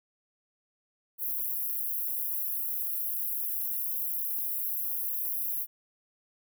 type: high-pass noise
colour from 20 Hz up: white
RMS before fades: -32 dBFS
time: 1.18-5.67 s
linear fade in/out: 50 ms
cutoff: 11000 Hz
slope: 96 dB/octave
effects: none